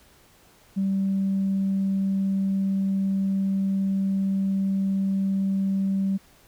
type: tone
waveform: sine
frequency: 194.1 Hz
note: G3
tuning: 17 cents flat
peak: -20 dBFS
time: 0.76-6.18 s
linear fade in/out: 20 ms
effects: tanh soft clip ceiling -17 dBFS + pink hiss -56 dBFS RMS until 6.47 s